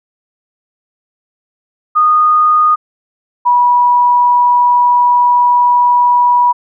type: tone pair in turn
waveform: sine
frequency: 1232 / 973.9 Hz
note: D#6 / B5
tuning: -17 / -24 cents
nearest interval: major third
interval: 407 cents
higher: first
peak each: -6 / -6 dBFS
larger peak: neither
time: 1.95-2.76 / 3.45-6.53 s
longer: second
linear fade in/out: 20 ms
effects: none